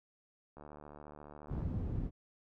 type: click train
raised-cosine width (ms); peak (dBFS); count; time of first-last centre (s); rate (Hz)
1; -37; 79; 0.57-1.62; 74.3
type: low-pass noise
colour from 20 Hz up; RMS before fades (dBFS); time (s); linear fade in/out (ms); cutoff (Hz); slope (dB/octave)
white; -37; 1.48-2.11; 50; 140; 12
effects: none

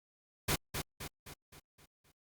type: noise with echo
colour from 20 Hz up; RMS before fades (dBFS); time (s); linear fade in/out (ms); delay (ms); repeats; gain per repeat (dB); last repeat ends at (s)
pink; -31; 0.48-0.56; 10; 260; 6; -6; 2.12
effects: Opus 48 kbps

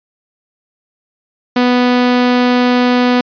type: tone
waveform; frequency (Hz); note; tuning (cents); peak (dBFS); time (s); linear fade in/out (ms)
sawtooth; 247.2; B3; +2; -5; 1.56-3.21; 5
effects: resampled to 11025 Hz

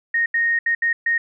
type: tone bursts at uneven times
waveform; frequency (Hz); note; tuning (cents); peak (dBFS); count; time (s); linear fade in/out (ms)
sine; 1858; A#6; -6; -16; 5; 0.14-0.26 / 0.34-0.59 / 0.66-0.75 / 0.82-0.93 / 1.06-1.18; 5
effects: none

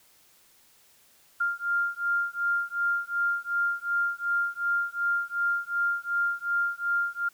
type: beating tone pair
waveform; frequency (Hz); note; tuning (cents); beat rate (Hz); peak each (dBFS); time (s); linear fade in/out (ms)
sine; 1396.9 / 1399.6; F6 / F6; 0 / +3; 2.7; -28; 1.4-7.29; 10
effects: white hiss -60 dBFS RMS until 7.33 s

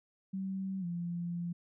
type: tone with pitch glide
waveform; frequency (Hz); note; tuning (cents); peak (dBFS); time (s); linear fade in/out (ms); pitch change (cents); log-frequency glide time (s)
sine; 191.6 to 172.68; G3 to F3; -39 to -19; -34; 0.33-1.53; 10; -180; 0.8-0.85
effects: none

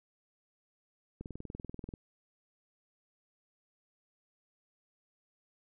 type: click train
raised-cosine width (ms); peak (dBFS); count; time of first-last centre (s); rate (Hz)
3; -29; 16; 1.21-1.938; 20.6
effects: none

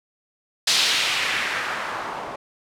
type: noise with low-pass filter sweep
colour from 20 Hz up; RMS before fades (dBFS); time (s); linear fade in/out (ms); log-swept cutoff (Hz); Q
blue; -24; 0.67-2.36; 5; 4500 to 750; 1.5
effects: none

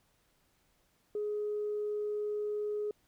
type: tone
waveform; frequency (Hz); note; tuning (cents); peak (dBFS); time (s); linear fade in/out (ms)
sine; 418.6; G#4; +14; -31; 1.15-2.91; 2
effects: tanh soft clip ceiling -27 dBFS + pink hiss -72 dBFS RMS until 3.07 s

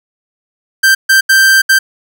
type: tone bursts at uneven times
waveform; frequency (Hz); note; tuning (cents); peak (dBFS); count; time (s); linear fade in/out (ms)
45% pulse; 1568; G6; 0; -5; 4; 0.83-0.95 / 1.09-1.21 / 1.29-1.62 / 1.69-1.79; 10
effects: none

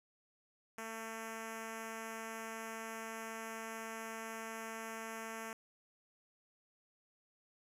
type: tone with notch filter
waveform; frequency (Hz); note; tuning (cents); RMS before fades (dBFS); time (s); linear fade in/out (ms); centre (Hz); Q
5% pulse; 224.1; A3; +32; -45; 0.78-5.53; 2; 3700; 1.3
effects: resampled to 32000 Hz

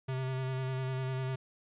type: tone with vibrato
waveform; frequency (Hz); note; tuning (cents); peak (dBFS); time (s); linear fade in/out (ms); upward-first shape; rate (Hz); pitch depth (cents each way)
square; 130.81; C3; 0; -33; 0.08-1.36; 10; square; 10; 18
effects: resampled to 8000 Hz

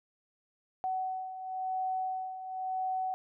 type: beating tone pair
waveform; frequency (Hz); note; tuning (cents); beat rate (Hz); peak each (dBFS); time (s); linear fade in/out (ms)
sine; 750 / 750.96; F#5 / F#5; +23 / +25; 0.96; -39 / -33; 0.84-3.14; 0
effects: none

